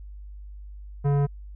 sine tone with tanh clipping, 142.2 Hz, C#3, 45 cents sharp, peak -21 dBFS, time 1.04-1.27 s, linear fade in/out 20 ms, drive 15 dB, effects added 50 Hz sine -38 dBFS peak until 1.55 s

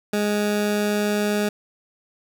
20% pulse tone, 207.7 Hz, G#3, in tune, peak -15 dBFS, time 0.13-1.49 s, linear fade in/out 5 ms, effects none

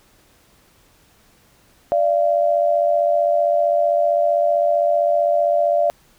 sine tone pair together, 587.5 / 683 Hz, D5 / F5, +1 / -39 cents, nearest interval minor third, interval 260 cents, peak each -17 / -17 dBFS, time 1.92-5.9 s, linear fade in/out 0 ms, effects pink hiss -55 dBFS RMS until 6.18 s

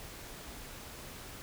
silence, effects pink hiss -47 dBFS RMS until 1.42 s

